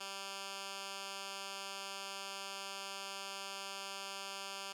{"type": "tone with band-pass filter", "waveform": "10% pulse", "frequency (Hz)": 196, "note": "G3", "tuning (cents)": 0, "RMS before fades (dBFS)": -45, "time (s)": [0, 4.73], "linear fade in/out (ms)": 10, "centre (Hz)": 4300, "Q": 0.67, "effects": []}